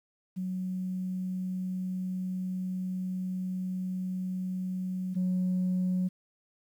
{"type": "tone pair in turn", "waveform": "sine", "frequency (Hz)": [185, 183.4], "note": ["F#3", "F#3"], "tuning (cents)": [0, -15], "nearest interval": "unison", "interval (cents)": 15, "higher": "first", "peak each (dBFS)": [-30, -24], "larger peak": "second", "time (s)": [[0.36, 5.15], [5.15, 6.09]], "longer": "first", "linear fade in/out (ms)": 20, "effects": ["tanh soft clip ceiling -23 dBFS", "10-bit"]}